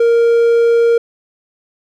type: tone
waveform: triangle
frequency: 466.2 Hz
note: A#4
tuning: in tune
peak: -6 dBFS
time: 0-0.98 s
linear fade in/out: 5 ms
effects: none